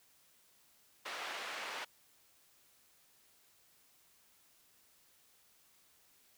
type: band-pass noise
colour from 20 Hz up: white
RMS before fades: -43 dBFS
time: 1.05-1.85 s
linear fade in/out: 10 ms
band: 550 to 2500 Hz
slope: 12 dB/octave
effects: white hiss -68 dBFS RMS until 6.37 s